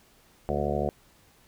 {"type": "harmonic tone", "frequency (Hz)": 72.7, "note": "D2", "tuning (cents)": -17, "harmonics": [1, 2, 3, 5, 6, 7, 8, 9, 10], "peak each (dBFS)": [-34, -34, -34, -34, -34, -34, -34, -34, -34], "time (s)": [0.49, 0.89], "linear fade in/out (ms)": 0, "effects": ["pink hiss -60 dBFS RMS until 1.47 s"]}